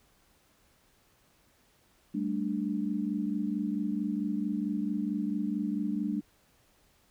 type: chord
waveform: sine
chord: G suspended second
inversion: none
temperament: just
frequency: 196 / 220.5 / 294 Hz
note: G3 / A3 / D4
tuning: 0 / +4 / +2 cents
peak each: -33 dBFS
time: 2.14-6.21 s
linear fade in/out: 10 ms
effects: pink hiss -66 dBFS RMS until 7.1 s